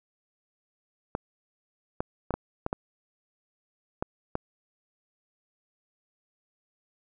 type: clicks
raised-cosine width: 1 ms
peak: -14 dBFS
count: 8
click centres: 1.151 / 2.005 / 2.307 / 2.34 / 2.664 / 2.729 / 4.025 / 4.354 s
effects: none